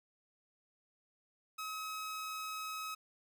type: tone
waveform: sawtooth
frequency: 1277 Hz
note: D#6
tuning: 45 cents sharp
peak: -36 dBFS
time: 1.58-2.95 s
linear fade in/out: 10 ms
effects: none